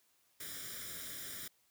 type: noise with comb filter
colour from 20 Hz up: white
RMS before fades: -45 dBFS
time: 0.4-1.48 s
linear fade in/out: 5 ms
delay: 0.56 ms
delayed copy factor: +0.8
effects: white hiss -73 dBFS RMS until 1.7 s + high-pass 60 Hz 12 dB/octave